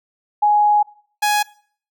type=tone pair in turn; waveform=sine / sawtooth; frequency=834 / 834 Hz; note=G#5 / G#5; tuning=+7 / +7 cents; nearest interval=unison; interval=0 cents; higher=neither; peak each=-11 dBFS; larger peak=neither; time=0.42-0.83 / 1.22-1.43 s; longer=first; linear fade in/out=10 ms; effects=noise-tail reverb RT60 0.5 s tail -22 dB re dry